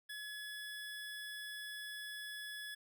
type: tone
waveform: 25% pulse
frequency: 1700 Hz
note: G#6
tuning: 40 cents sharp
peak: -40 dBFS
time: 0.09-2.75 s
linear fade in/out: 10 ms
effects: none